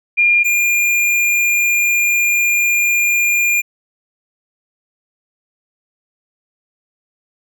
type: tone pair in turn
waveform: sine / square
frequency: 2408 / 2408 Hz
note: D7 / D7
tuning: +43 / +43 cents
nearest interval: unison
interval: 0 cents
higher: neither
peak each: -9 / -13 dBFS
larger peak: first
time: 0.17-0.44 / 0.44-3.62 s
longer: second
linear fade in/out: 20 ms
effects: none